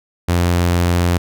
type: tone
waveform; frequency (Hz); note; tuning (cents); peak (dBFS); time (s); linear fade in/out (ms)
sawtooth; 87.31; F2; 0; -9; 0.28-1.18; 10
effects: none